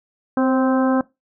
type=harmonic tone with a mistuned harmonic; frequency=260 Hz; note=C4; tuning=11 cents flat; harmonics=1 / 2 / 3 / 4 / 5 / 6; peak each=-16 / -22 / -26 / -28 / -30 / -32 dBFS; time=0.37-1.01 s; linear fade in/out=2 ms; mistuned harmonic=2; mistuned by=+30 cents; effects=noise-tail reverb RT60 0.2 s tail -20 dB re dry